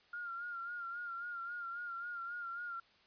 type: tone with vibrato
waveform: sine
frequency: 1400 Hz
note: F6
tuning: 4 cents sharp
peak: -40 dBFS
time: 0.13-2.8 s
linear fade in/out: 5 ms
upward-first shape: sine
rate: 3.7 Hz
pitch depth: 48 cents each way
effects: white hiss -67 dBFS RMS until 3.06 s + resampled to 11025 Hz